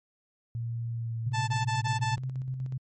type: tone with pitch glide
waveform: sine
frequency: 116.54 to 112.57 Hz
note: A#2 to A2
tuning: 0 to +40 cents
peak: -30 dBFS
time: 0.55-2.18 s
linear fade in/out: 0 ms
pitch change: -60 cents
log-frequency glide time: 0.91-1.39 s
type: tone with tremolo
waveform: sine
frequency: 130 Hz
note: C3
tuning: 11 cents flat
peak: -29 dBFS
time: 1.26-2.78 s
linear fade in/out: 10 ms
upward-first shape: square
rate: 8.2 Hz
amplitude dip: 40%
type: tone bursts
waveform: sawtooth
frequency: 880 Hz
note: A5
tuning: in tune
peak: -25 dBFS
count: 5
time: 1.33-2.16 s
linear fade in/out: 20 ms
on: 150 ms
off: 20 ms
effects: MP3 32 kbps